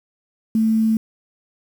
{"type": "tone with quantisation", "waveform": "sine", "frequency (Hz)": 221.6, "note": "A3", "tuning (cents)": 13, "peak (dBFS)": -14, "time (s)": [0.55, 0.97], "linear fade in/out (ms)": 2, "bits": 7, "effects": []}